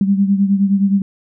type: beating tone pair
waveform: sine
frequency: 196 / 205.6 Hz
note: G3 / G#3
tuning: 0 / -17 cents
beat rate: 9.6 Hz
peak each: -12 / -18 dBFS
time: 0.01-1.02 s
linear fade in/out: 2 ms
effects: none